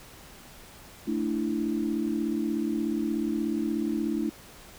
sine chord, A suspended fourth, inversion none, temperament just, 220 / 293.3 / 330 Hz, A3 / D4 / E4, 0 / -2 / +2 cents, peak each -30 dBFS, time 1.07-4.3 s, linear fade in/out 10 ms, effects pink hiss -49 dBFS RMS until 4.78 s

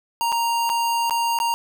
square tone with dropouts, 932.3 Hz, A#5, in tune, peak -20 dBFS, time 0.21-1.54 s, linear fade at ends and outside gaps 0 ms, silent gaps 0.32-0.325 / 0.693-0.699 / 1.097-1.108 / 1.388-1.401 s, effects none

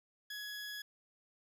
20% pulse tone, 1679 Hz, G#6, 18 cents sharp, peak -37 dBFS, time 0.3-0.82 s, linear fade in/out 5 ms, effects none

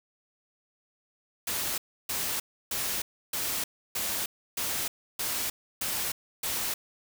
white noise bursts, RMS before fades -31 dBFS, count 9, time 1.47-6.74 s, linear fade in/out 5 ms, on 310 ms, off 310 ms, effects none

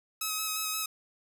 5% pulse tone with vibrato, 1278 Hz, D#6, 46 cents sharp, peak -19 dBFS, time 0.21-0.86 s, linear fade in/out 5 ms, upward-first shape square, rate 5.7 Hz, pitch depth 14 cents each way, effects none

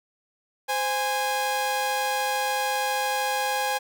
sawtooth tone pair together, 519 / 823.9 Hz, C5 / G#5, -14 / -14 cents, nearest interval minor sixth, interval 800 cents, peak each -26 / -21 dBFS, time 0.68-3.79 s, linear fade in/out 20 ms, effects none

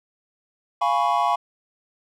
triangle chord, C# dominant seventh, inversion first, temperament equal, 698.5 / 830.6 / 987.8 / 1108.7 Hz, E#5 / G#5 / B5 / C#6, 0 / 0 / 0 / 0 cents, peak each -22 dBFS, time 0.81-1.36 s, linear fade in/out 10 ms, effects none

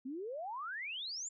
sine exponential sweep, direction up, 246.9 to 7459 Hz, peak -39 dBFS, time 0.05-1.29 s, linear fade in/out 10 ms, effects none

